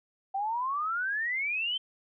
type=exponential sweep; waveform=sine; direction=up; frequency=763 to 3136 Hz; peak=-28 dBFS; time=0.34-1.78 s; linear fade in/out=10 ms; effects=none